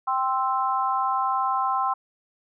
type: chord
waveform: sine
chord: C major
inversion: second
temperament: equal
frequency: 784 / 1046.5 / 1318.5 Hz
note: G5 / C6 / E6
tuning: 0 / 0 / 0 cents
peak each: -26 / -24 / -28 dBFS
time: 0.07-1.94 s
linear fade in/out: 10 ms
effects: none